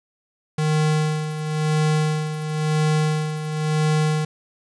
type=tone with tremolo; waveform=square; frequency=154.1 Hz; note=D#3; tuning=16 cents flat; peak=-17 dBFS; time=0.58-4.25 s; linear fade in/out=5 ms; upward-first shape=sine; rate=0.97 Hz; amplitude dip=65%; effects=resampled to 22050 Hz + 8-bit